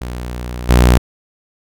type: tone with level steps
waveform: sawtooth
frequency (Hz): 60.9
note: B1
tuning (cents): -24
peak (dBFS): -19 / -3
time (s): 0.01-0.98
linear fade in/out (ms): 5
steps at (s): 0.69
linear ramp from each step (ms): 5
effects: none